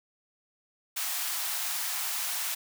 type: high-pass noise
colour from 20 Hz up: white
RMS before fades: -32 dBFS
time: 0.96-2.55 s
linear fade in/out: 10 ms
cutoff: 680 Hz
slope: 48 dB/octave
effects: none